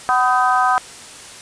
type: harmonic tone with a mistuned harmonic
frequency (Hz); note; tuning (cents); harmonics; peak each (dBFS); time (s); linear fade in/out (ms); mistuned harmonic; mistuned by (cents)
250.8; B3; +27; 3 / 4 / 5 / 6; -17 / -19 / -17 / -22; 0.09-0.78; 0; 6; +44
effects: white hiss -37 dBFS RMS until 1.41 s + resampled to 22050 Hz